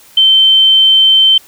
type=tone; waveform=sine; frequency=3100 Hz; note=G7; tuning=20 cents flat; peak=-4 dBFS; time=0.17-1.38 s; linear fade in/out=5 ms; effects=white hiss -42 dBFS RMS until 1.47 s